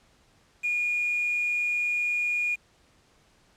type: tone with quantisation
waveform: sine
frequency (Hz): 2436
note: D#7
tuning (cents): -37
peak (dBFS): -24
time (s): 0.63-2.56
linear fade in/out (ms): 20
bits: 7
effects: pink hiss -62 dBFS RMS until 3.56 s + low-pass 8000 Hz 12 dB/octave